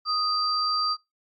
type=tone pair together; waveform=sine; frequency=1244.5 / 4699 Hz; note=D#6 / D8; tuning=0 / 0 cents; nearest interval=octave + major seventh; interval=2300 cents; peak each=-25 / -25 dBFS; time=0.05-0.97 s; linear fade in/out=50 ms; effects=noise-tail reverb RT60 0.2 s tail -23 dB re dry + MP3 32 kbps